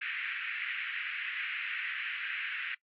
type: band-pass noise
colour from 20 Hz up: white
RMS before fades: -37 dBFS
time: 0.01-2.75 s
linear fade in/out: 10 ms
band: 1500 to 2700 Hz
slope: 48 dB/octave
effects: noise-tail reverb RT60 0.1 s tail -21 dB re dry + AAC 48 kbps